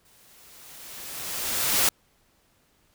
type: noise with exponential growth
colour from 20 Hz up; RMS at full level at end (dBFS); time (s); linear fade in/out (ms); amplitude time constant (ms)
white; -20; 0.05-1.89; 2; 400
effects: pink hiss -65 dBFS RMS until 2.94 s